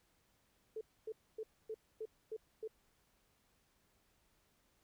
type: tone bursts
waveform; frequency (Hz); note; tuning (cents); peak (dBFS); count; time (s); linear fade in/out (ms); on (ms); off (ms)
sine; 438.7; A4; -5; -40; 7; 0.76-2.677; 5; 51; 260
effects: pink hiss -75 dBFS RMS until 4.83 s